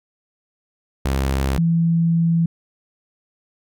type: tone pair in turn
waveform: sawtooth / sine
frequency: 67.3 / 166.77 Hz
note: C2 / E3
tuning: +49 / +20 cents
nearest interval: octave + major third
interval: 1571 cents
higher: second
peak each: -14 dBFS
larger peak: neither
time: 1.05-1.58 / 1.58-2.46 s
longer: second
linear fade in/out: 5 ms
effects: none